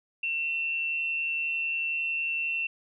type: tone with amplitude modulation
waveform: sine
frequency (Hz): 2701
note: E7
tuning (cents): +42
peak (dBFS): -25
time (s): 0.23-2.67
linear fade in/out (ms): 5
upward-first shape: sine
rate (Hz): 151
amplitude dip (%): 40
effects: none